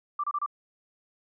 sine tone bursts, 1174.7 Hz, D6, in tune, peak -26 dBFS, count 4, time 0.19-0.462 s, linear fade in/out 5 ms, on 47 ms, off 28 ms, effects none

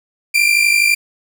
40% pulse tone pair together, 2349 / 2401 Hz, D7 / D7, 0 / +38 cents, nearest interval unison, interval 38 cents, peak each -13 dBFS, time 0.34-0.95 s, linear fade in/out 10 ms, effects none

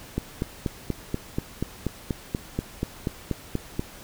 click train, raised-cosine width 3 ms, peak -12 dBFS, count 16, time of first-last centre 0.18-3.794 s, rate 4.15 Hz, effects pink hiss -45 dBFS RMS until 4.03 s

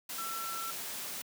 sine tone in noise, 1342 Hz, E6, 31 cents sharp, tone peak -38 dBFS, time 0.18-0.71 s, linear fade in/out 5 ms, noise white, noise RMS -40 dBFS, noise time 0.09-1.22 s, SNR -1 dB, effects high-pass 150 Hz 12 dB/octave

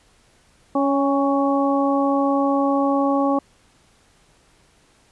harmonic tone with a mistuned harmonic, 278.6 Hz, C#4, 9 cents sharp, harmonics 1 / 2 / 3 / 4, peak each -19 / -22 / -24 / -25 dBFS, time 0.75-3.39 s, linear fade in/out 5 ms, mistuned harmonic 3, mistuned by -26 cents, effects pink hiss -57 dBFS RMS until 5.11 s + resampled to 24000 Hz

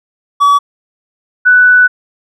triangle / sine tone pair in turn, 1140 / 1488.5 Hz, C#6 / F#6, +48 / +10 cents, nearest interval perfect fourth, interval 462 cents, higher second, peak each -3 dBFS, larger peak neither, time 0.4-0.59 / 1.45-1.88 s, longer second, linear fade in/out 20 ms, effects none

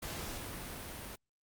pink noise with level ramp, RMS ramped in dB -41 to -45 dBFS, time 0.02-1.16 s, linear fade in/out 10 ms, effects Opus 48 kbps

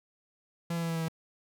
45% pulse tone with pitch steps, 169.3 / 167.84 / 166.39 / 164.96 / 163.53 / 162.12 Hz, E3 / E3 / E3 / E3 / E3 / E3, +46 / +31 / +16 / +2 / -14 / -29 cents, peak -30 dBFS, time 0.7-1.084 s, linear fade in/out 5 ms, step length 64 ms, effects none

